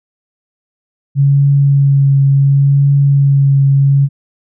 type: tone with vibrato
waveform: sine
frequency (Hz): 139.3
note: C#3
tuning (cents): +9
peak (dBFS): -6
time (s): 1.15-4.09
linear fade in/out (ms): 50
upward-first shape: triangle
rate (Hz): 0.7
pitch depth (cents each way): 19
effects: none